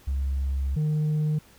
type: tone pair in turn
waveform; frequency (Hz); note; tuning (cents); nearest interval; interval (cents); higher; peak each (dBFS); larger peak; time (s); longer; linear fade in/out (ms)
sine; 68.1 / 152.7; C#2 / D#3; -30 / -32; octave + major second; 1398; second; -22 / -19; second; 0.07-0.76 / 0.76-1.39; first; 10
effects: tanh soft clip ceiling -21 dBFS + pink hiss -55 dBFS RMS until 1.58 s